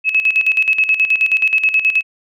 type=tone with tremolo; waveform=sine; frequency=2581 Hz; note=E7; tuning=37 cents flat; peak=-9 dBFS; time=0.04-2.03 s; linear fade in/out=50 ms; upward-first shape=square; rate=9.4 Hz; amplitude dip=70%; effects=none